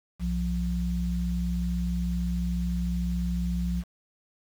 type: tone pair together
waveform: sine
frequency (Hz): 62 / 175.83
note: B1 / F3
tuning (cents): +7 / +12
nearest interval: octave + tritone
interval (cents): 1805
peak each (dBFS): -28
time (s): 0.19-3.84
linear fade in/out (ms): 50
effects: 8-bit